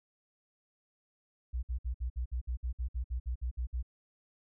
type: tone bursts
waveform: sine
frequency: 61.3 Hz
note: B1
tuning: 12 cents flat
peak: -30 dBFS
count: 15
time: 1.53-3.828 s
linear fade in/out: 20 ms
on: 100 ms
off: 57 ms
effects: tanh soft clip ceiling -27 dBFS